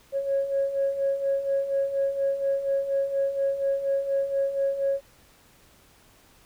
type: beating tone pair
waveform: sine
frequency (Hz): 547 / 551.2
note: C#5 / C#5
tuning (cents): -23 / -10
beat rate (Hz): 4.2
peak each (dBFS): -29 / -23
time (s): 0.12-5.01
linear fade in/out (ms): 50
effects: tanh soft clip ceiling -17 dBFS + pink hiss -57 dBFS RMS until 6.45 s